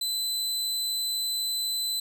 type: tone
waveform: sawtooth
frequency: 4024 Hz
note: B7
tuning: 32 cents sharp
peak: -24 dBFS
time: 0.01-2 s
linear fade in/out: 5 ms
effects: none